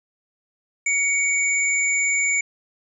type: tone pair together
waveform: sine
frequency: 2241 / 7119 Hz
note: C#7 / A8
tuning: +18 / +19 cents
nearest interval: octave + minor sixth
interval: 2001 cents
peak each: -19 / -24 dBFS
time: 0.86-2.41 s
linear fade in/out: 5 ms
effects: none